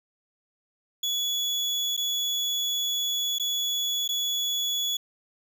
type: tone with dropouts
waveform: 35% pulse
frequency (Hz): 3396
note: G#7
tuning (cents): +38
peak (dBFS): -23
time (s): 1.03-4.97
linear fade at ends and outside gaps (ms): 5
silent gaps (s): 1.967-1.975 / 3.385-3.397 / 4.078-4.089
effects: none